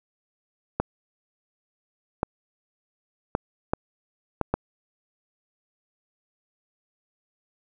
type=clicks; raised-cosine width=1 ms; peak=-8 dBFS; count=6; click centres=0.8 / 2.231 / 3.351 / 3.735 / 4.413 / 4.54 s; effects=none